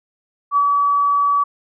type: tone with ADSR envelope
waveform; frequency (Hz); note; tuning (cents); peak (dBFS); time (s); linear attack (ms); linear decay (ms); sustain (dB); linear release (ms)
sine; 1143; D6; -47; -11; 0.51-1.44; 56; 61; -2; 11
effects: none